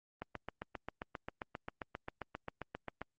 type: click train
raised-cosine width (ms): 0.5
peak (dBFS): -25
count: 22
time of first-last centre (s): 0.22-3.016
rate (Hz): 7.51
effects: Opus 24 kbps